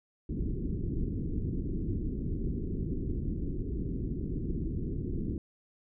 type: low-pass noise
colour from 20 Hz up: pink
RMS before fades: -33 dBFS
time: 0.29-5.38 s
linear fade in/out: 2 ms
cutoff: 380 Hz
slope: 48 dB/octave
effects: none